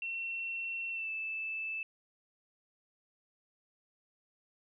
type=tone with pitch glide; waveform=sine; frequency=2712 to 2633 Hz; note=E7 to E7; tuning=+49 to -3 cents; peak=-35 dBFS; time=0.02-1.83 s; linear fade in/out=2 ms; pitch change=-52 cents; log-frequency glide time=0.91-1.1 s; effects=none